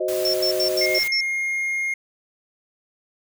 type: chord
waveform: sine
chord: C diminished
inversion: second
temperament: equal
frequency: 370 / 523.3 / 622.3 Hz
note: Gb4 / C5 / Eb5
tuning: 0 / 0 / 0 cents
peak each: -25 / -27 / -24 dBFS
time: 0-0.99 s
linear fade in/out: 10 ms
type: noise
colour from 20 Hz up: white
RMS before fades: -33 dBFS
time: 0.08-1.08 s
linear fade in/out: 5 ms
type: tone bursts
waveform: sine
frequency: 5400 Hz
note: E8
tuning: 41 cents sharp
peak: -20 dBFS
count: 6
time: 0.25-1.207 s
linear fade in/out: 2 ms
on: 87 ms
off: 87 ms
type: tone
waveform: triangle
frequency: 2135 Hz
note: C7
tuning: 34 cents sharp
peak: -20 dBFS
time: 0.81-1.94 s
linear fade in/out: 5 ms
effects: none